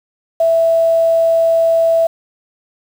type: tone with quantisation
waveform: sine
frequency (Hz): 660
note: E5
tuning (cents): +2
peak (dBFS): -9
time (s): 0.4-2.07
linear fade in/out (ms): 5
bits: 6
effects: none